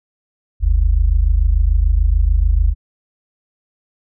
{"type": "tone pair together", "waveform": "sine", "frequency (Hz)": [45.67, 72.5], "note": ["F#1", "D2"], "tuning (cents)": [-22, -22], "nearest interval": "minor sixth", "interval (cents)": 800, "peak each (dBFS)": [-12, -15], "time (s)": [0.6, 2.75], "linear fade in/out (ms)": 50, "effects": []}